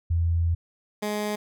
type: tone pair in turn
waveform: sine / 15% pulse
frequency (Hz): 84.1 / 209.5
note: E2 / G#3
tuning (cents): +35 / +15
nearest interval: octave + major third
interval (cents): 1580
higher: second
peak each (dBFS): -20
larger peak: neither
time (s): 0.1-0.55 / 1.02-1.36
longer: first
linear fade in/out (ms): 10
effects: none